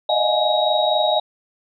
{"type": "tone cluster", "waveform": "sine", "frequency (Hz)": [608, 632, 712, 836, 3806], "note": ["D#5", "D#5", "F5", "G#5", "A#7"], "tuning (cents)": [-40, 27, 33, 11, 35], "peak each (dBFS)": -22, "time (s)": [0.09, 1.2], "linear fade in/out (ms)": 5, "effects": []}